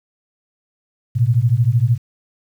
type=beating tone pair; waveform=sine; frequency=112.3 / 125.3 Hz; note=A2 / B2; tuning=+36 / +25 cents; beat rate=13 Hz; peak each=-15 dBFS; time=1.15-1.98 s; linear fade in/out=20 ms; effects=8-bit